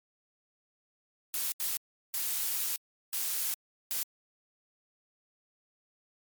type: noise bursts at uneven times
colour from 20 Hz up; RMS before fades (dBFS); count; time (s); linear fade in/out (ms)
blue; -32; 5; 1.34-1.52 / 1.6-1.77 / 2.14-2.76 / 3.13-3.54 / 3.91-4.03; 0
effects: MP3 96 kbps